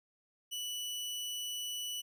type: tone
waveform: sawtooth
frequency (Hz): 2960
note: F#7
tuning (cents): 0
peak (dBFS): -34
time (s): 0.51-2.02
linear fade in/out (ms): 20
effects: none